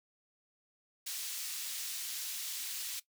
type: high-pass noise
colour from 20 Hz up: pink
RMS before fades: -40 dBFS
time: 1.06-3 s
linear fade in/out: 10 ms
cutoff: 3700 Hz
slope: 12 dB/octave
effects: noise-tail reverb RT60 0.1 s tail -17 dB re dry